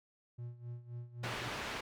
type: tone with tremolo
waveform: triangle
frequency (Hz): 120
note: B2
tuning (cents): -49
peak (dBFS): -38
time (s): 0.38-1.49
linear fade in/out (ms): 10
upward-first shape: sine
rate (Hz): 3.8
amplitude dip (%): 80
type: low-pass noise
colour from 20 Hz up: white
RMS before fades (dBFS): -41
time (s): 1.23-1.81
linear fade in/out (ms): 10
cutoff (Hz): 2400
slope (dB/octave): 12
effects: none